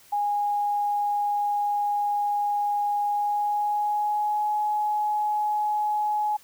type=tone with pitch glide; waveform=sine; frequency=823 to 841.8 Hz; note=G#5 to G#5; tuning=-16 to +23 cents; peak=-22 dBFS; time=0.12-6.37 s; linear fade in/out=10 ms; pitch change=+39 cents; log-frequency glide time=3.04-4.51 s; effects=white hiss -54 dBFS RMS until 6.43 s